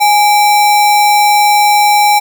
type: tone with sample-and-hold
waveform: sine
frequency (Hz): 830.6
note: G#5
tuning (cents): 0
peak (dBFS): -5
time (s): 0-2.2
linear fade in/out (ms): 20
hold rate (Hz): 3150
effects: none